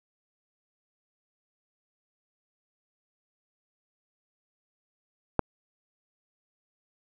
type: click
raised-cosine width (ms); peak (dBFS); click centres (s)
1; -7; 5.393
effects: none